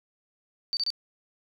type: tone bursts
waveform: sine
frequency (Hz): 4596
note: D8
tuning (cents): -38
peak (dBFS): -25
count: 3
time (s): 0.73-0.903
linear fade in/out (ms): 0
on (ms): 39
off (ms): 28
effects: none